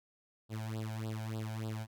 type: tone with flanger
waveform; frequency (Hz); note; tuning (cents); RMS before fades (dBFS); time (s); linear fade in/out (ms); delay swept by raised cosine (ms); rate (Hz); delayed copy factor
sawtooth; 110; A2; 0; -39; 0.49-1.87; 50; 0.23 to 1.33; 3.4; +1
effects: none